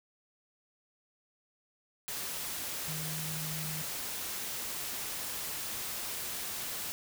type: tone in noise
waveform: sine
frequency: 155.9 Hz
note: D#3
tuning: 4 cents sharp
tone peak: -39 dBFS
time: 2.88-3.82 s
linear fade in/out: 0 ms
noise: white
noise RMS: -38 dBFS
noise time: 2.08-6.92 s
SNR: -4 dB
effects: none